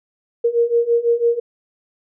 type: beating tone pair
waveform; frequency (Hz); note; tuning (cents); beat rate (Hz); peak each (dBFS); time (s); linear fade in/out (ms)
sine; 466.2 / 472.2; A#4 / A#4; 0 / +22; 6; -18 / -16; 0.44-1.4; 10
effects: none